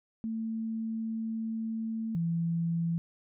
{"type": "tone pair in turn", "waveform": "sine", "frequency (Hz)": [223.6, 167.51], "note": ["A3", "E3"], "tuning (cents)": [28, 28], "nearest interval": "perfect fourth", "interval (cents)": 500, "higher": "first", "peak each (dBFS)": [-31, -27], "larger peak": "second", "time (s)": [[0.24, 2.15], [2.15, 2.98]], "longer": "first", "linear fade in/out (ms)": 0, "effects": []}